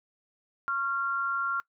sine tone pair together, 1098.5 / 1384 Hz, C#6 / F6, -16 / -16 cents, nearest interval major third, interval 400 cents, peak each -34 / -27 dBFS, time 0.68-1.6 s, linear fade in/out 0 ms, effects noise-tail reverb RT60 0.1 s tail -22 dB re dry

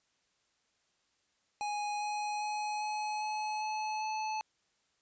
square tone with pitch steps, 830.6 / 836.4 / 842.2 / 848.1 / 854 / 859.9 / 865.9 Hz, G#5 / G#5 / G#5 / G#5 / G#5 / A5 / A5, 0 / +12 / +24 / +36 / +48 / -40 / -28 cents, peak -34 dBFS, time 1.61-4.41 s, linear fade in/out 0 ms, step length 400 ms, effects white hiss -75 dBFS RMS until 5.01 s + resampled to 16000 Hz

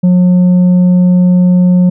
sine tone with tanh clipping, 180 Hz, F#3, 47 cents flat, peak -5 dBFS, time 0.03-1.9 s, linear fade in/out 10 ms, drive 4 dB, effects none

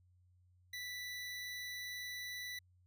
25% pulse tone, 1975.5 Hz, B6, in tune, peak -39 dBFS, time 0.73-2.59 s, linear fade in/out 5 ms, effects added 90 Hz sine -66 dBFS peak until 2.86 s

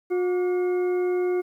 harmonic tone with a mistuned harmonic, 360 Hz, F#4, 47 cents flat, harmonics 1 / 2 / 3 / 4 / 6, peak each -21 / -37 / -43 / -43 / -42 dBFS, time 0.1-1.42 s, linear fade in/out 20 ms, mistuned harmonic 3, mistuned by +120 cents, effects 10-bit

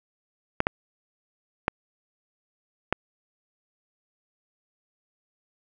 clicks, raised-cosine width 0.5 ms, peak -6 dBFS, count 4, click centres 0.604 / 0.669 / 1.681 / 2.926 s, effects none

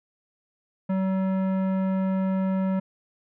sine tone with tanh clipping, 190 Hz, F#3, 46 cents sharp, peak -24 dBFS, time 0.89-2.8 s, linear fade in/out 10 ms, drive 15 dB, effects none

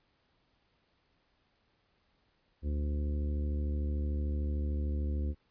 harmonic tone, 73.4 Hz, D2, in tune, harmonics 1 / 2 / 3 / 4 / 5 / 6 / 7, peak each -30 / -48 / -42 / -45 / -48 / -58 / -51 dBFS, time 2.62-5.35 s, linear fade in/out 50 ms, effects pink hiss -73 dBFS RMS until 5.5 s + resampled to 11025 Hz

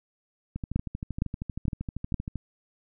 two click trains, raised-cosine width 5 ms, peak -12 / -20 dBFS, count 4 / 24, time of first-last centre 0.76-2.142 / 0.56-2.357 s, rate 2.17 / 12.8 Hz, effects none

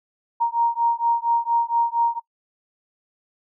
sine beating tone pair, 932.3 / 936.6 Hz, A#5 / A#5, 0 / +8 cents, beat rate 4.3 Hz, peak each -21 dBFS, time 0.4-2.2 s, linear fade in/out 20 ms, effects noise-tail reverb RT60 0.1 s tail -23 dB re dry

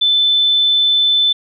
sine tone, 3520 Hz, A7, in tune, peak -10 dBFS, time 0.01-1.33 s, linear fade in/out 10 ms, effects none

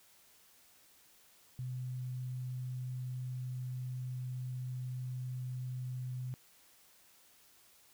sine tone, 126.8 Hz, B2, 46 cents sharp, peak -37 dBFS, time 1.59-6.34 s, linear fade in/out 0 ms, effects white hiss -64 dBFS RMS until 7.93 s

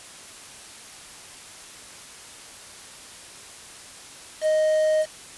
triangle tone with quantisation, 622.3 Hz, D#5, in tune, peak -16 dBFS, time 4.41-5.06 s, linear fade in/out 50 ms, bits 6, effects white hiss -43 dBFS RMS until 5.37 s + resampled to 24000 Hz

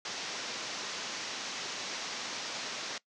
white low-pass noise, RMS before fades -39 dBFS, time 0.05-2.98 s, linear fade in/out 2 ms, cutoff 6400 Hz, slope 48 dB/octave, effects noise-tail reverb RT60 0.1 s tail -20 dB re dry + high-pass 200 Hz 12 dB/octave

